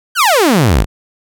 sawtooth exponential sweep, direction down, 1615 to 41 Hz, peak -4 dBFS, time 0.15-0.86 s, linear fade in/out 50 ms, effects none

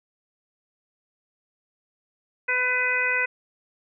harmonic tone, 501 Hz, B4, 25 cents sharp, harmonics 1 / 2 / 3 / 4 / 5, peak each -33 / -34 / -26 / -25 / -26 dBFS, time 2.48-3.26 s, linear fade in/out 10 ms, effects none

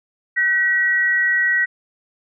sine tone pair together, 1520 / 1915.1 Hz, F#6 / A#6, +46 / +46 cents, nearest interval major third, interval 400 cents, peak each -23 / -15 dBFS, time 0.36-1.66 s, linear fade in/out 20 ms, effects none

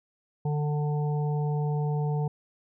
harmonic tone, 148.4 Hz, D3, 18 cents sharp, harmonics 1 / 3 / 5 / 6, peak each -25 / -35 / -39 / -41 dBFS, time 0.45-2.28 s, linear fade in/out 5 ms, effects none

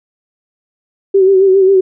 sine tone with vibrato, 383.9 Hz, G4, 36 cents flat, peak -5 dBFS, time 1.14-1.81 s, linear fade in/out 10 ms, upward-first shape sine, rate 7.4 Hz, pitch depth 50 cents each way, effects none

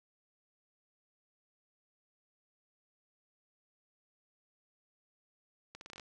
accelerating click train, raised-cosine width 0.2 ms, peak -30 dBFS, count 8, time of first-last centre 5.75-5.998 s, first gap 61 ms, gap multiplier 0.81, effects none

